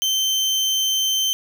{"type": "tone", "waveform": "30% pulse", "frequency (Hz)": 3104, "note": "G7", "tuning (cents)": -18, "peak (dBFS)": -15, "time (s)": [0.02, 1.33], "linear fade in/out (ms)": 0, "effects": []}